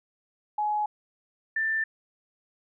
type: tone pair in turn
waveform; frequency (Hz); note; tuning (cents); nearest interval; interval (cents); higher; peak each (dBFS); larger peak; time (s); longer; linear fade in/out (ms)
sine; 842 / 1778; G#5 / A6; +24 / +18; octave + minor second; 1294; second; -24; neither; 0.58-0.86 / 1.56-1.84; neither; 5
effects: none